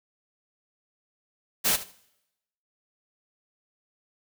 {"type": "noise with echo", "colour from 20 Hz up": "white", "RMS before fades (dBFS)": -23, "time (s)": [1.64, 1.77], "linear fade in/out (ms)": 20, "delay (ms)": 76, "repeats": 2, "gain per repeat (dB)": -15, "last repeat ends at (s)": 1.922, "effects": ["noise-tail reverb RT60 0.9 s tail -22 dB re dry"]}